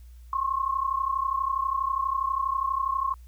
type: tone pair together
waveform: sine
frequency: 1059.7 / 1092 Hz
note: C6 / C#6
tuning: +22 / -26 cents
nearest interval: minor second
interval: 52 cents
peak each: -27 dBFS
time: 0.33-3.14 s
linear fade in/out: 2 ms
effects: added 60 Hz sine -44 dBFS peak until 3.27 s + white hiss -65 dBFS RMS until 3.27 s